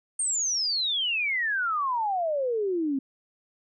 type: exponential sweep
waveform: sine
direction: down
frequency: 8870 to 261.6 Hz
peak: -24 dBFS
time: 0.19-2.99 s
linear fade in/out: 5 ms
effects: none